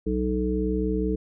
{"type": "harmonic tone with a mistuned harmonic", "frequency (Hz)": 62.4, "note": "B1", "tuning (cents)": 19, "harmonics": [1, 3, 5, 7], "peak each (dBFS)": [-28, -28, -28, -28], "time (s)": [0.06, 1.16], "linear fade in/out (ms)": 10, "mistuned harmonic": 1, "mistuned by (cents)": -32, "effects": []}